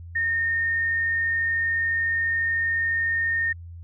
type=tone; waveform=sine; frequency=1833 Hz; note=A#6; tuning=30 cents flat; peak=-21 dBFS; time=0.15-3.53 s; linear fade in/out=10 ms; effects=added 85 Hz sine -37 dBFS peak until 3.83 s